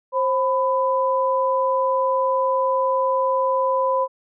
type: tone pair together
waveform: sine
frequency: 529.7 / 1000 Hz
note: C5 / B5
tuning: +21 / +21 cents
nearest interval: major seventh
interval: 1100 cents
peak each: -20 / -20 dBFS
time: 0.12-4.08 s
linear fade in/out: 50 ms
effects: none